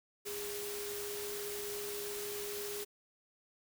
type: tone in noise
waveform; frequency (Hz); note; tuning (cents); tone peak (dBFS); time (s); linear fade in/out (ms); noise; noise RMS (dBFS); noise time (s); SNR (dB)
sine; 410.4; G#4; -21; -41; 0.25-2.85; 20; white; -43; 0.25-2.85; -1
effects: none